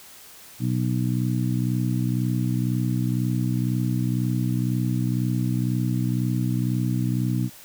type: harmonic tone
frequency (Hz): 62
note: B1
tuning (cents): +7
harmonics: 2 / 3 / 4 / 5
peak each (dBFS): -23 / -27 / -29 / -31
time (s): 0.59-7.5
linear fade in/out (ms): 50
effects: white hiss -46 dBFS RMS until 7.64 s